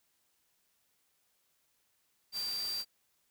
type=tone in noise; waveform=sine; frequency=4699 Hz; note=D8; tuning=in tune; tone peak=-34 dBFS; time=2.32-2.85 s; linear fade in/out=50 ms; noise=white; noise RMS=-45 dBFS; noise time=2.32-2.85 s; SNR=+8 dB; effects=white hiss -75 dBFS RMS until 3.3 s